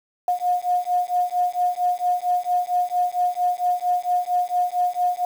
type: beating tone pair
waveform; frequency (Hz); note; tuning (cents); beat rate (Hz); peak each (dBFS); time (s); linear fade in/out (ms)
sine; 715 / 719.4; F5 / F#5; +41 / -49; 4.4; -22; 0.28-5.25; 2
effects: 7-bit